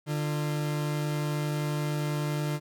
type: tone pair together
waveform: 40% pulse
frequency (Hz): 149 / 348.4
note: D3 / F4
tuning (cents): +25 / -4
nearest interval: octave + minor third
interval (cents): 1471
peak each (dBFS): -27 / -37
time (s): 0.06-2.6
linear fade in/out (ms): 50
effects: none